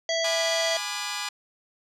harmonic tone, 659.3 Hz, E5, in tune, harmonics 1 / 3 / 5 / 7 / 9 / 10, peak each -26 / -31 / -31 / -32 / -37 / -38 dBFS, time 0.09-0.77 s, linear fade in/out 2 ms
10% pulse chord, G# diminished seventh, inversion none, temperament just, 830.6 / 996.7 / 1196.1 / 1435.3 Hz, G#5 / B5 / D6 / F6, 0 / +16 / +31 / +47 cents, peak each -26 / -26 / -26 / -31 dBFS, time 0.24-1.29 s, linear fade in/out 5 ms
effects low-pass 10000 Hz 12 dB/octave

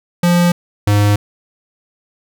square tone pair in turn, 174.61 / 103.05 Hz, F3 / G#2, 0 / -13 cents, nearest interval major sixth, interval 913 cents, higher first, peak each -10 dBFS, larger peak neither, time 0.23-0.52 / 0.87-1.16 s, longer neither, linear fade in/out 5 ms, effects none

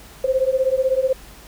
sine beating tone pair, 516 / 532 Hz, C5 / C5, -24 / +29 cents, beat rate 16 Hz, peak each -19 dBFS, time 0.24-1.13 s, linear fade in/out 5 ms, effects added 50 Hz sine -45 dBFS peak until 1.47 s + pink hiss -44 dBFS RMS until 1.47 s

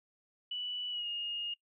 sine tone with pitch glide, 2960 to 2849 Hz, F#7 to F7, 0 to +34 cents, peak -35 dBFS, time 0.51-1.54 s, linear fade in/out 5 ms, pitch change -66 cents, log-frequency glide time 0.9-1.07 s, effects noise-tail reverb RT60 0.1 s tail -20 dB re dry

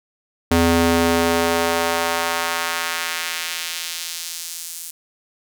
square tone with high-pass filter sweep, 84 Hz, E2, 33 cents sharp, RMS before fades -21 dBFS, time 0.51-4.91 s, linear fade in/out 5 ms, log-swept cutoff 170 to 8400 Hz, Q 0.91, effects none

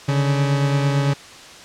40% pulse beating tone pair, 139.9 / 148.8 Hz, C#3 / D3, +16 / +23 cents, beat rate 8.9 Hz, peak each -16 / -25 dBFS, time 0.08-1.14 s, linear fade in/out 10 ms, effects white hiss -40 dBFS RMS until 1.64 s + low-pass 6000 Hz 12 dB/octave

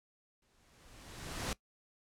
pink noise with exponential growth, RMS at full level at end -35 dBFS, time 0.42-1.53 s, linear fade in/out 2 ms, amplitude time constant 240 ms, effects noise-tail reverb RT60 0.1 s tail -20 dB re dry + low-pass 10000 Hz 12 dB/octave

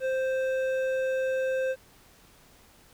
triangle tone with hard clipping, 523.3 Hz, C5, in tune, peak -27 dBFS, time 0-1.76 s, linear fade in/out 50 ms, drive 13 dB, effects pink hiss -57 dBFS RMS until 2.93 s

